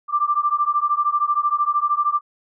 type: beating tone pair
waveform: sine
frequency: 1174.7 / 1187.7 Hz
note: D6 / D6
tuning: 0 / +19 cents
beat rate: 13 Hz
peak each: -20 dBFS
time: 0.08-2.21 s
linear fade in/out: 50 ms
effects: none